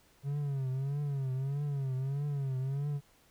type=tone with vibrato; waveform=triangle; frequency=137.7 Hz; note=C#3; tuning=11 cents flat; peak=-29 dBFS; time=0.23-3.01 s; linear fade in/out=50 ms; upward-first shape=triangle; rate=1.6 Hz; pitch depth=120 cents each way; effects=pink hiss -65 dBFS RMS until 3.3 s